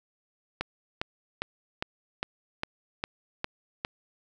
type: click train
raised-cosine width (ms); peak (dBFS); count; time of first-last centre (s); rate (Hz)
0.3; -13; 9; 0.61-3.849; 2.47
effects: none